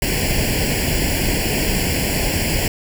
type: noise with comb filter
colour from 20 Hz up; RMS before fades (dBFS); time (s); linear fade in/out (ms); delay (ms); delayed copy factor
pink; -19; 0.02-2.68; 2; 0.4; +0.95
effects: none

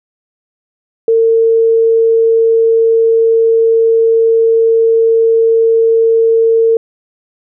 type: tone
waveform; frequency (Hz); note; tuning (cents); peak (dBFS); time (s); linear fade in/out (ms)
sine; 453.7; A#4; -47; -6; 1.08-6.77; 2
effects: none

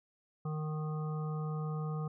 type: harmonic tone with a mistuned harmonic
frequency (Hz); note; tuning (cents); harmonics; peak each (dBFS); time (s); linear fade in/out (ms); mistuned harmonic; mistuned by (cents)
154.3; D#3; -14; 1 / 3 / 5 / 7 / 8; -34 / -45 / -49 / -52 / -48; 0.45-2.08; 5; 5; -17
effects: none

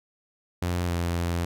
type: tone with pitch glide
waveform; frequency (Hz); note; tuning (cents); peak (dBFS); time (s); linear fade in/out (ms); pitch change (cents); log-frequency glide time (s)
sawtooth; 88.1 to 85.94; F2 to F2; +16 to -27; -21; 0.62-1.45; 5; -43; 0.86-0.92
effects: none

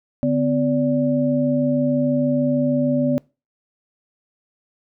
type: tone cluster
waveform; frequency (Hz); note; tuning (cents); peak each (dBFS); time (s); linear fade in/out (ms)
sine; 146.4 / 252.8 / 579; D3 / B3 / D5; -5 / +41 / -25; -24 / -18 / -22; 0.23-3.18; 0
effects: noise-tail reverb RT60 0.3 s tail -24 dB re dry

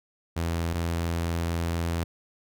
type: tone pair in turn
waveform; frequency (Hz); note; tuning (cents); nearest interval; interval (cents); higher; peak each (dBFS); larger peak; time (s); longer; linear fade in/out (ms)
sawtooth; 83.7 / 84.18; E2 / E2; +27 / +37; unison; 10; second; -22; neither; 0.36-0.74 / 0.74-2.04; second; 10
effects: none

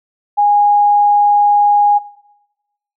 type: tone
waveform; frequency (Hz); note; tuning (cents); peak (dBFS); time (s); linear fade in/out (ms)
sine; 823; G#5; -16; -8; 0.37-1.99; 20
effects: noise-tail reverb RT60 1.0 s tail -19 dB re dry

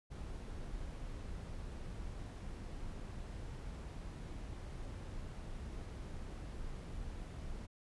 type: noise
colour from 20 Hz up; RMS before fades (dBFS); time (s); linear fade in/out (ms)
brown; -45; 0.1-7.67; 20
effects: resampled to 24000 Hz

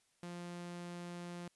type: tone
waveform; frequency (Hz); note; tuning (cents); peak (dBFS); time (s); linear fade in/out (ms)
sawtooth; 174.61; F3; 0; -40; 0.23-1.48; 2
effects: white hiss -75 dBFS RMS until 1.55 s + resampled to 24000 Hz

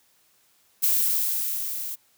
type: noise with level ramp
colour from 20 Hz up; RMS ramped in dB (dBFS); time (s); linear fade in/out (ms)
violet; -20 to -33; 0.82-1.96; 20
effects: white hiss -63 dBFS RMS until 2.17 s + high-pass 60 Hz 12 dB/octave

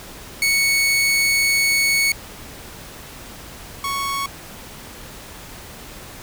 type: tone pair in turn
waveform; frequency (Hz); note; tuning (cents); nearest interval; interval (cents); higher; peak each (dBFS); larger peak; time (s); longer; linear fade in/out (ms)
sawtooth; 2217 / 1108.5; C#7 / C#6; 0 / 0; octave; 1200; first; -12 / -18; first; 0.42-2.12 / 3.84-4.26; first; 2
effects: pink hiss -38 dBFS RMS until 6.22 s

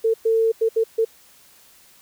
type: tone bursts at uneven times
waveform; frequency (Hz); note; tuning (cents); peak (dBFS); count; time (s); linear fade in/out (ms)
sine; 449.9; A4; +39; -15; 5; 0.04-0.14 / 0.25-0.52 / 0.61-0.69 / 0.76-0.84 / 0.98-1.05; 10
effects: white hiss -52 dBFS RMS until 2.01 s

